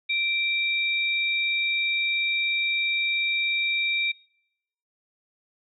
sine tone pair together, 2349 / 3737 Hz, D7 / A#7, 0 / +4 cents, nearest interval minor sixth, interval 804 cents, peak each -24 / -28 dBFS, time 0.09-4.12 s, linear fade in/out 10 ms, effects noise-tail reverb RT60 0.8 s tail -25 dB re dry

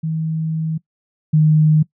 sine tone pair in turn, 159.5 / 154.6 Hz, D#3 / D#3, +43 / -11 cents, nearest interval minor second, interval 54 cents, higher first, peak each -18 / -9 dBFS, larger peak second, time 0.03-0.78 / 1.33-1.83 s, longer first, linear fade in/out 10 ms, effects noise-tail reverb RT60 0.1 s tail -21 dB re dry

